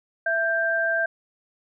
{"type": "tone pair together", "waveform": "sine", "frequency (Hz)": [663.5, 1578], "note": ["E5", "G6"], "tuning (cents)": [11, 11], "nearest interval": "octave + minor third", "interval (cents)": 1500, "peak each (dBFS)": [-25, -22], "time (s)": [0.26, 1.06], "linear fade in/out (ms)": 5, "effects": []}